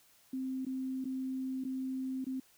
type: tone with dropouts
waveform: sine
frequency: 261.6 Hz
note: C4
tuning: in tune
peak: -34 dBFS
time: 0.33-2.4 s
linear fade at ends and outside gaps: 5 ms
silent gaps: 0.651-0.665 / 1.044-1.053 / 1.64-1.649 / 2.245-2.266 s
effects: white hiss -65 dBFS RMS until 2.57 s